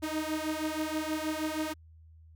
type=beating tone pair; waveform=sawtooth; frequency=308.2 / 314.5 Hz; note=D#4 / D#4; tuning=-16 / +19 cents; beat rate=6.3 Hz; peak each=-30 dBFS; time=0.02-1.74 s; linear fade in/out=20 ms; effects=added 80 Hz sine -52 dBFS peak until 2.35 s